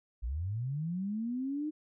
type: linear sweep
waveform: sine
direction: up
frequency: 51.6 to 311.1 Hz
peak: -32 dBFS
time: 0.22-1.71 s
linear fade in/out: 20 ms
effects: none